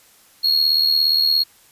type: tone with amplitude modulation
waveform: triangle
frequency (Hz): 4300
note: C8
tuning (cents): +47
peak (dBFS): -10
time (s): 0.43-1.44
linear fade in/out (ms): 20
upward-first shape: sine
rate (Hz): 77.2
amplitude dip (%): 65
effects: white hiss -52 dBFS RMS until 1.71 s + resampled to 32000 Hz